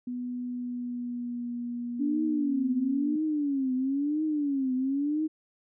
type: tone with pitch glide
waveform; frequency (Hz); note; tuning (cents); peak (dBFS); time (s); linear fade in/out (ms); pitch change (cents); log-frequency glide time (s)
sine; 246.8 to 240.3; B3 to B3; -1 to -47; -31; 0.07-3.16; 5; -46; 0.46-1.51
type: tone with vibrato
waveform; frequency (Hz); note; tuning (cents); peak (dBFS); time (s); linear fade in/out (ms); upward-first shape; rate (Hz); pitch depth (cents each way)
sine; 282.2; C#4; +31; -25; 1.99-5.28; 20; triangle; 1; 190
effects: none